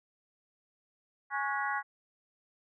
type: harmonic tone with a mistuned harmonic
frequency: 277.2 Hz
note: C#4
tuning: in tune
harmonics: 3 / 4 / 5 / 6 / 7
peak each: -35 / -36 / -37 / -38 / -38 dBFS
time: 1.3-1.83 s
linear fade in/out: 50 ms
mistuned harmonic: 5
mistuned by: +78 cents
effects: none